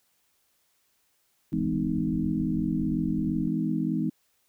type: chord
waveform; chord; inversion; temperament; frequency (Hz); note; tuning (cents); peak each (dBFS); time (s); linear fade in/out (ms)
sine; E major seventh; none; equal with one note detuned; 164.81 / 207.7 / 253.2 / 311.1; E3 / G#3 / B3 / D#4; 0 / 0 / +43 / 0; -30; 1.52-4.1; 10
type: low-pass noise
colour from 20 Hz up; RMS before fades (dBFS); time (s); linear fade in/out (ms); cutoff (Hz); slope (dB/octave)
pink; -39; 1.53-3.48; 0; 250; 24
effects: white hiss -70 dBFS RMS until 4.48 s